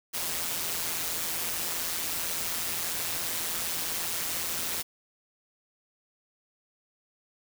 white noise with amplitude modulation, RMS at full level -29 dBFS, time 0.13-4.83 s, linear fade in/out 20 ms, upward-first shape sine, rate 168 Hz, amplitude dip 60%, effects none

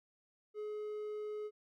triangle tone, 422.9 Hz, G#4, 31 cents sharp, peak -37 dBFS, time 0.54-1.51 s, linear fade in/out 50 ms, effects none

